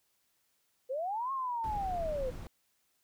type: linear two-way sweep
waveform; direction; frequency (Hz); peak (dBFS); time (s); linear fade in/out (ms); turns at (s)
sine; up then down; 490 to 1093 to 490; -32; 0.89-2.31; 20; 1.32
type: noise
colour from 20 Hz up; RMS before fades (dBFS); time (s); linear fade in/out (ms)
brown; -41; 1.64-2.47; 0
effects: white hiss -75 dBFS RMS until 3.03 s